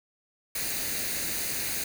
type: noise with comb filter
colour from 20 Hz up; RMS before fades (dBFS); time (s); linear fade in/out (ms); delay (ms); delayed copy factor
white; -31; 0.55-1.84; 5; 0.46; +0.55
effects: none